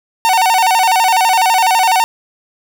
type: tone with vibrato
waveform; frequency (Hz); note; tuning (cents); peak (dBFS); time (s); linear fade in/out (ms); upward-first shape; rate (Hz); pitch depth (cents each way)
45% pulse; 826; G#5; -10; -9; 0.25-2.04; 0; square; 12; 170
effects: none